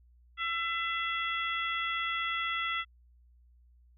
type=harmonic tone; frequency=671 Hz; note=E5; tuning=31 cents sharp; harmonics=2 / 3 / 4 / 5; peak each=-34 / -34 / -39 / -38 dBFS; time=0.37-2.85 s; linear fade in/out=50 ms; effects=added 60 Hz sine -58 dBFS peak until 3.97 s